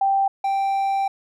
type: tone pair in turn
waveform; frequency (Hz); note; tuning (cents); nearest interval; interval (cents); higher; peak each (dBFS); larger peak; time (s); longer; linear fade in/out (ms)
sine / triangle; 784 / 784; G5 / G5; 0 / 0; unison; 0; neither; -16 / -17; first; 0.01-0.28 / 0.44-1.08; second; 5
effects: none